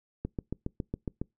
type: click train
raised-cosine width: 3 ms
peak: -19 dBFS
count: 8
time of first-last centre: 0.25-1.216 s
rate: 7.25 Hz
effects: noise-tail reverb RT60 0.2 s tail -26 dB re dry